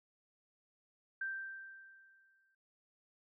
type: tone with exponential decay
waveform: sine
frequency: 1568 Hz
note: G6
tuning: in tune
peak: -35 dBFS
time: 1.21-2.55 s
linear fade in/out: 5 ms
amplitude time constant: 290 ms
effects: none